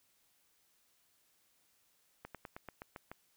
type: slowing click train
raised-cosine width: 0.5 ms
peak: -30 dBFS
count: 8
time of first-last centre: 2.25-3.116 s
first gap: 97 ms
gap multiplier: 1.08
effects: white hiss -73 dBFS RMS until 3.36 s